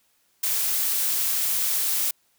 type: noise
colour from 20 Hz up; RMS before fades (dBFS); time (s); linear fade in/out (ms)
blue; -24; 0.43-2.11; 5
effects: white hiss -66 dBFS RMS until 2.38 s